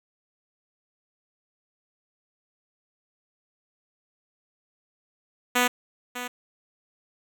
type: tone with echo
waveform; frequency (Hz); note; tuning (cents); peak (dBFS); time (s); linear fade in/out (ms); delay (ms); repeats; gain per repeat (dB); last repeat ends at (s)
5% pulse; 246.9; B3; 0; -8; 5.55-5.68; 10; 600; 1; -12; 6.28
effects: none